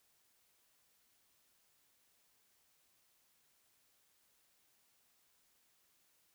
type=silence; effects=white hiss -74 dBFS RMS until 6.34 s